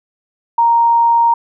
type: tone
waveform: sine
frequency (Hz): 932.3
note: A#5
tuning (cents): 0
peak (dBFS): -8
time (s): 0.58-1.34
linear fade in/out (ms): 5
effects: none